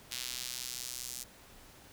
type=tone with high-pass filter sweep; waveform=sawtooth; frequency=124.8 Hz; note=B2; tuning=19 cents sharp; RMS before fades=-41 dBFS; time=0.11-1.24 s; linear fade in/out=10 ms; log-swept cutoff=3600 to 6600 Hz; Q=1.1; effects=pink hiss -56 dBFS RMS until 1.92 s